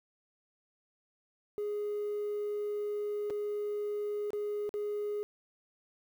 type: tone with dropouts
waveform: triangle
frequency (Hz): 415.3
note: G#4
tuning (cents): 0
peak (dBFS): -29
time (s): 1.58-5.23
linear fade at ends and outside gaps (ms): 0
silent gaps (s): 3.3-3.305 / 4.305-4.332 / 4.692-4.74
effects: tanh soft clip ceiling -28 dBFS + 10-bit